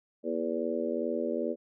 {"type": "harmonic tone with a mistuned harmonic", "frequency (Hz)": 82.41, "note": "E2", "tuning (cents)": 0, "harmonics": [3, 4, 5, 6, 7], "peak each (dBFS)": [-35, -35, -35, -35, -35], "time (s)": [0.23, 1.56], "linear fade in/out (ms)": 50, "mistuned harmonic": 3, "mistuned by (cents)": -51, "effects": []}